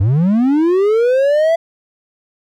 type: linear sweep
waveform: triangle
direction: up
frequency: 88.6 to 673 Hz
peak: -8 dBFS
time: 0-1.56 s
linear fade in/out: 10 ms
effects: none